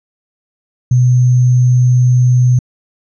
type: tone with sample-and-hold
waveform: sine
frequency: 124.3 Hz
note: B2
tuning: 12 cents sharp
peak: -6 dBFS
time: 0.91-2.59 s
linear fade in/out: 5 ms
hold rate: 6300 Hz
effects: resampled to 22050 Hz